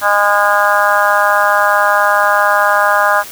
harmonic tone, 204.6 Hz, G#3, 26 cents flat, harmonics 3 / 4 / 5 / 6 / 7 / 8, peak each -16 / -16 / -16 / -16 / -16 / -16 dBFS, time 0.01-3.24 s, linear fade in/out 50 ms, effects white hiss -31 dBFS RMS until 3.31 s

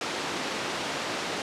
pink band-pass noise, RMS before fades -32 dBFS, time 0.01-1.42 s, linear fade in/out 2 ms, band 280 to 5500 Hz, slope 12 dB/octave, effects low-pass 10000 Hz 12 dB/octave

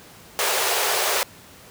pink high-pass noise, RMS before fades -22 dBFS, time 0.39-1.23 s, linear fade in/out 0 ms, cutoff 380 Hz, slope 96 dB/octave, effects pink hiss -46 dBFS RMS until 1.7 s + high-pass 80 Hz 12 dB/octave

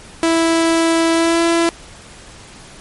sawtooth tone with pitch glide, 329.6 to 335.6 Hz, E4 to E4, 0 to +31 cents, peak -8 dBFS, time 0.23-1.69 s, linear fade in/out 0 ms, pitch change +31 cents, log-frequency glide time 1.13-1.42 s, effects pink hiss -39 dBFS RMS until 2.8 s + MP3 48 kbps

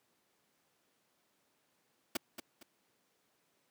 pink noise with echo, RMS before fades -33 dBFS, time 2.15-2.17 s, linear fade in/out 5 ms, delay 230 ms, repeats 2, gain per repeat -10 dB, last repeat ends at 2.63 s, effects pink hiss -75 dBFS RMS until 3.7 s + high-pass 200 Hz 12 dB/octave

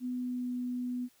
sine tone with pitch glide, 249.9 to 247.7 Hz, B3 to B3, +21 to +5 cents, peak -32 dBFS, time 0-1.09 s, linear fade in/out 50 ms, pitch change -16 cents, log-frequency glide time 0.12-0.5 s, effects white hiss -66 dBFS RMS until 1.2 s

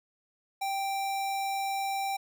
square tone, 784 Hz, G5, in tune, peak -30 dBFS, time 0.61-2.17 s, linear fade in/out 10 ms, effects none

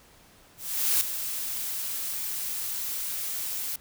blue noise with ADSR envelope, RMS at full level -22 dBFS, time 0.57-3.76 s, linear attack 440 ms, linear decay 4 ms, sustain -10 dB, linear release 4 ms, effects pink hiss -56 dBFS RMS until 3.8 s

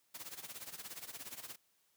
white noise with tremolo, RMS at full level -45 dBFS, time 0.14-1.56 s, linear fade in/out 10 ms, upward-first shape sine, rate 17 Hz, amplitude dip 80%, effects white hiss -75 dBFS RMS until 1.96 s + high-pass 80 Hz 12 dB/octave

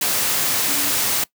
sine tone in noise, 284.2 Hz, C#4, 43 cents sharp, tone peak -31 dBFS, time 0.68-0.91 s, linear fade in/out 5 ms, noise white, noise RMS -20 dBFS, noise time 0.01-1.24 s, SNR -14 dB, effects noise-tail reverb RT60 0.1 s tail -21 dB re dry + high-pass 100 Hz 12 dB/octave

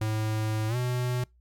square tone with pitch glide, 108.8 to 124.26 Hz, A2 to B2, -19 to +11 cents, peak -27 dBFS, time 0.01-1.24 s, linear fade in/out 5 ms, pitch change +230 cents, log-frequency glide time 0.68-0.76 s, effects noise-tail reverb RT60 0.2 s tail -25 dB re dry + added 60 Hz sine -58 dBFS peak until 1.4 s

